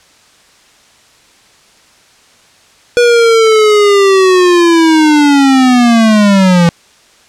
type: linear sweep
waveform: square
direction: down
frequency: 485.4 to 167.5 Hz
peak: -5 dBFS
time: 2.97-6.69 s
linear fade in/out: 0 ms
effects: white hiss -45 dBFS RMS until 7.28 s + low-pass 7000 Hz 12 dB/octave